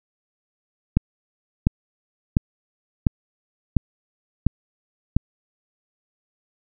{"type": "click train", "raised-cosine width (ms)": 5, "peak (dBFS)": -3, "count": 7, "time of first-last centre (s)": [0.97, 5.166], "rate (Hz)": 1.43, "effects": []}